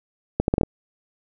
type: accelerating click train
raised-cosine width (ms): 2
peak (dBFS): -5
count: 6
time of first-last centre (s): 0.4-0.633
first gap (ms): 81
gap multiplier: 0.72
effects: none